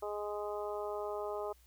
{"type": "harmonic tone", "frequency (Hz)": 207.7, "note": "G#3", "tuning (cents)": 0, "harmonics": [2, 3, 4, 5, 6], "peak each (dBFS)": [-39, -41, -44, -47, -47], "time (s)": [0.02, 1.53], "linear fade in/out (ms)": 10, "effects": ["added 60 Hz sine -62 dBFS peak until 1.66 s", "white hiss -68 dBFS RMS until 1.66 s"]}